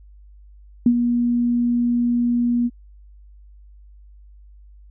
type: tone with ADSR envelope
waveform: sine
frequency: 240 Hz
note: B3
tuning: 49 cents flat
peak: -9 dBFS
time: 0.86-2.7 s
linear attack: 3 ms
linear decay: 69 ms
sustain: -7 dB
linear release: 40 ms
effects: added 50 Hz sine -43 dBFS peak until 4.9 s